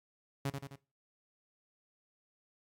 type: tone with echo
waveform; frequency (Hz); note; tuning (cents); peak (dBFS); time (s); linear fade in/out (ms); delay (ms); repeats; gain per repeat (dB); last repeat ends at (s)
sawtooth; 138.59; C#3; 0; -28; 0.45-0.5; 5; 86; 3; -5; 0.758
effects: noise-tail reverb RT60 0.3 s tail -19 dB re dry + AAC 64 kbps